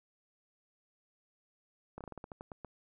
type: slowing click train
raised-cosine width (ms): 1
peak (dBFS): -30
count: 11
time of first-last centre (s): 1.98-2.647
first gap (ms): 27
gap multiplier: 1.19
effects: none